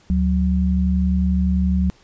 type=tone pair together; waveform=sine; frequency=73.42 / 185.01 Hz; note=D2 / F#3; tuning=0 / 0 cents; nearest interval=octave + major third; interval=1600 cents; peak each=-18 dBFS; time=0.1-1.9 s; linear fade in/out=0 ms; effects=pink hiss -54 dBFS RMS until 2.03 s + resampled to 16000 Hz